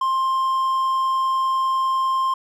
triangle tone, 1055 Hz, C6, 14 cents sharp, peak -16 dBFS, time 0.01-2.34 s, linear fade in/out 5 ms, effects none

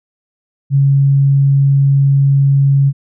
sine tone, 138.59 Hz, C#3, in tune, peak -7 dBFS, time 0.7-2.93 s, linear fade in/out 50 ms, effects none

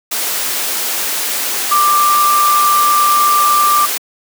sine tone in noise, 1182 Hz, D6, 11 cents sharp, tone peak -9 dBFS, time 1.71-3.86 s, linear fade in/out 10 ms, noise white, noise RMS -18 dBFS, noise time 0.11-3.98 s, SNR +6 dB, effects high-pass 300 Hz 12 dB/octave

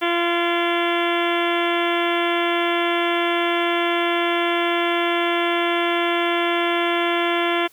harmonic tone with a mistuned harmonic, 343.8 Hz, F4, 27 cents flat, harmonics 1 / 2 / 3 / 4 / 5 / 6 / 7 / 8 / 9 / 10, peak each -22 / -25 / -27 / -28 / -29 / -30 / -30 / -31 / -32 / -32 dBFS, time 0.01-7.68 s, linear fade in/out 20 ms, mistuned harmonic 7, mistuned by -62 cents, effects white hiss -54 dBFS RMS until 7.72 s

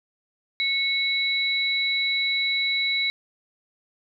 sine tone pair together, 2200 / 3920 Hz, C#7 / B7, -14 / -14 cents, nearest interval minor seventh, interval 1000 cents, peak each -24 dBFS, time 0.6-3.1 s, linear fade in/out 0 ms, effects none

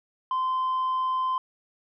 sine tone with tanh clipping, 1034 Hz, C6, 21 cents flat, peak -24 dBFS, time 0.31-1.38 s, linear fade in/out 2 ms, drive 1 dB, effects none

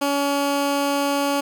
15% pulse tone, 282.5 Hz, C#4, 33 cents sharp, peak -13 dBFS, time 0.01-1.41 s, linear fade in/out 10 ms, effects none

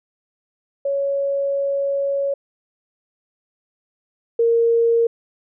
sine tone pair in turn, 557 / 463.5 Hz, C#5 / A#4, +8 / -10 cents, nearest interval minor third, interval 318 cents, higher first, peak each -18 / -13 dBFS, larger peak second, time 0.85-2.34 / 4.39-5.07 s, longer first, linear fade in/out 5 ms, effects none

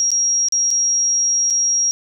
sine tone with dropouts, 5640 Hz, F8, 16 cents sharp, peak -14 dBFS, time 0-1.91 s, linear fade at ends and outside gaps 0 ms, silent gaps 0.105-0.116 / 0.485-0.523 / 0.705-0.712 / 1.501-1.506 s, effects none

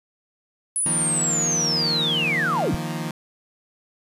sine linear sweep, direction down, 10190 to 39.67 Hz, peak -20 dBFS, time 0.76-2.75 s, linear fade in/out 0 ms
sawtooth chord, Eb suspended second, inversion none, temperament equal, 155.56 / 174.61 / 233.1 Hz, Eb3 / F3 / Bb3, 0 / 0 / 0 cents, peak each -25 / -27 / -28 dBFS, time 0.86-3.11 s, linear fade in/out 2 ms
effects resampled to 32000 Hz

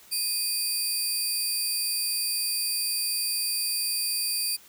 20% pulse tone pair together, 2479 / 4680 Hz, D#7 / D8, -7 / -7 cents, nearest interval major seventh, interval 1100 cents, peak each -32 / -20 dBFS, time 0.11-4.57 s, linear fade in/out 20 ms, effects white hiss -53 dBFS RMS until 4.68 s

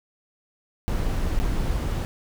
brown noise with dropouts, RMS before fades -24 dBFS, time 0.88-2.05 s, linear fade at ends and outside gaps 0 ms, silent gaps 1.391-1.4 s, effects none

